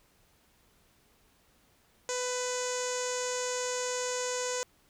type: tone with low-pass filter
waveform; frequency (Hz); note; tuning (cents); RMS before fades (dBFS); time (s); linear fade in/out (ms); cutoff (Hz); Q
sawtooth; 498.7; B4; +17; -33; 2.09-4.63; 0; 6900; 6.5
effects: pink hiss -66 dBFS RMS until 4.89 s